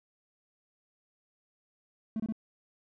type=tone bursts; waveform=triangle; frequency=220 Hz; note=A3; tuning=in tune; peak=-27 dBFS; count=3; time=2.16-2.324 s; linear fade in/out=2 ms; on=38 ms; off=25 ms; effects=tanh soft clip ceiling -24 dBFS